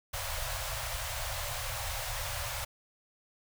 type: band-stop noise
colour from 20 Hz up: pink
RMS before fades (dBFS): -36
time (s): 0.13-2.65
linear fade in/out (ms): 10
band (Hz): 130 to 520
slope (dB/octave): 96
effects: none